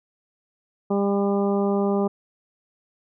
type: harmonic tone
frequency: 200 Hz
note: G3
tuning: 35 cents sharp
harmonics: 1 / 2 / 3 / 4 / 5 / 6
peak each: -22 / -23 / -29 / -31 / -36 / -36 dBFS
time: 0.9-2.08 s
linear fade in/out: 10 ms
effects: none